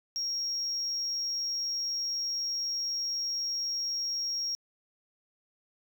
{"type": "tone", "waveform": "sine", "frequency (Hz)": 5588, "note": "F8", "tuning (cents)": 0, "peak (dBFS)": -28, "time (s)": [0.16, 4.55], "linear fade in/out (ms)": 0, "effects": ["tanh soft clip ceiling -27 dBFS", "11-bit"]}